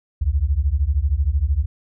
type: beating tone pair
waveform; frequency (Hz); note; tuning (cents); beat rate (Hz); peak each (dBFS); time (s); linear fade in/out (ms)
sine; 64.8 / 77.8; C2 / D#2; -16 / 0; 13; -19 / -19; 0.21-1.66; 10
effects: none